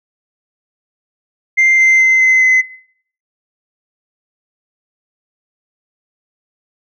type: tone with pitch steps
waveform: sine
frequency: 2093 / 2080 / 2067 / 2053 / 2040 Hz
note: C7 / C7 / C7 / C7 / C7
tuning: 0 / -11 / -22 / -33 / -44 cents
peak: -5 dBFS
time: 1.57-2.62 s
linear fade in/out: 20 ms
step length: 210 ms
effects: noise-tail reverb RT60 0.6 s tail -20 dB re dry + tanh soft clip ceiling -5 dBFS